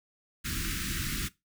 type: band-stop noise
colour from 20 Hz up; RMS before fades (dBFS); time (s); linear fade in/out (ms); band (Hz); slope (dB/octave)
pink; -33; 0.44-1.29; 20; 340 to 1300; 48
effects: noise-tail reverb RT60 0.2 s tail -19 dB re dry